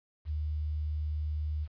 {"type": "tone with quantisation", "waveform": "sine", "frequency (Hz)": 76, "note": "D#2", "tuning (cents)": -40, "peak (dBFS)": -30, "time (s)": [0.25, 1.68], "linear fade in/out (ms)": 50, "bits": 10, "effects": ["resampled to 11025 Hz"]}